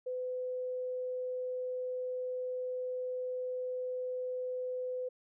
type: tone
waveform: sine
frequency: 505 Hz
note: B4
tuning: 39 cents sharp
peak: -34 dBFS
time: 0.06-5.09 s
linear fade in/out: 10 ms
effects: none